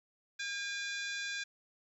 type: harmonic tone with a mistuned harmonic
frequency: 807 Hz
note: G#5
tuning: 50 cents flat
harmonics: 2 / 3 / 4 / 5 / 6 / 7 / 8 / 9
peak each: -39 / -43 / -45 / -47 / -49 / -50 / -51 / -52 dBFS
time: 0.39-1.44 s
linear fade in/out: 10 ms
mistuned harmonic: 4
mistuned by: +120 cents
effects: 12-bit